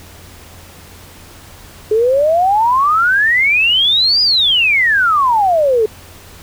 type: exponential two-way sweep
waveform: sine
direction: up then down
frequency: 419.1 to 4978 to 419.1 Hz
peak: -9 dBFS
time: 1.91-5.86 s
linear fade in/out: 5 ms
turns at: 4.22 s
effects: added 87 Hz sine -41 dBFS peak until 6.42 s + pink hiss -39 dBFS RMS until 6.42 s